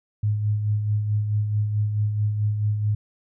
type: tone with tremolo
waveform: sine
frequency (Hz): 105.3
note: G#2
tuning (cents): +24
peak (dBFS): -18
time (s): 0.23-2.95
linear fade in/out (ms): 5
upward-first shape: sine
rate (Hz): 4.6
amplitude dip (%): 45
effects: none